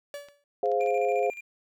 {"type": "tone with exponential decay", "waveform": "45% pulse", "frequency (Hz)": 574, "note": "D5", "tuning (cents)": -40, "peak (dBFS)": -33, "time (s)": [0.14, 0.44], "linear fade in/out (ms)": 1, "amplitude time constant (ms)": 65}
{"type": "clicks", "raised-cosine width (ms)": 0.2, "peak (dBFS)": -33, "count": 5, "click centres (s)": [0.286, 0.658, 0.717, 0.81, 0.862]}
{"type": "chord", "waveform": "sine", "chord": "F minor", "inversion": "first", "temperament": "equal", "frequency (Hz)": [415.3, 523.3, 698.5], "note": ["Ab4", "C5", "F5"], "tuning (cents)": [0, 0, 0], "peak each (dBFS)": -27, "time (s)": [0.63, 1.3], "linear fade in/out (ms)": 2}
{"type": "tone with tremolo", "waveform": "triangle", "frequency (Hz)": 2392, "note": "D7", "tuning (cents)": 31, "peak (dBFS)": -35, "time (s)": [0.8, 1.41], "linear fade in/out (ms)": 10, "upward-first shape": "square", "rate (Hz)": 14, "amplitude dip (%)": 60}
{"effects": []}